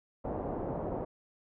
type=low-pass noise; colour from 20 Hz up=white; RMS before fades=-36 dBFS; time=0.24-1.05 s; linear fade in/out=10 ms; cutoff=740 Hz; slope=24 dB/octave; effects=none